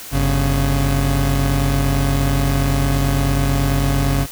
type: tone pair together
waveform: 30% pulse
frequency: 49.06 / 138.59 Hz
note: G1 / C#3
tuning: +2 / 0 cents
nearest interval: octave + tritone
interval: 1798 cents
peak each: -15 dBFS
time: 0.11-4.27 s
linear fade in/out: 50 ms
effects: white hiss -34 dBFS RMS until 4.31 s